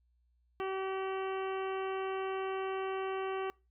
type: harmonic tone with a mistuned harmonic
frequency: 382.8 Hz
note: G4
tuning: 41 cents flat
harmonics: 1 / 2 / 3 / 4 / 5 / 6 / 7 / 8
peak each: -35 / -41 / -41 / -49 / -51 / -52 / -50 / -54 dBFS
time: 0.6-3.5 s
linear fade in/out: 0 ms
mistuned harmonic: 7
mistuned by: +26 cents
effects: noise-tail reverb RT60 0.3 s tail -26 dB re dry + added 60 Hz sine -69 dBFS peak until 3.7 s